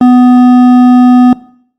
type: tone with hard clipping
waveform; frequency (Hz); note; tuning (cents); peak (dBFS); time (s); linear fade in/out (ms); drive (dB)
sine; 248.8; B3; +13; -3; 0.01-1.33; 2; 9
effects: noise-tail reverb RT60 0.6 s tail -20 dB re dry + Opus 32 kbps